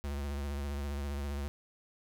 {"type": "tone with vibrato", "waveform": "square", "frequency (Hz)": 71, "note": "C#2", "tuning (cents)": 42, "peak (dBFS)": -35, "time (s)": [0.04, 1.48], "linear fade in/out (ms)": 0, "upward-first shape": "sine", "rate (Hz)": 15, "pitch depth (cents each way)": 51, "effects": []}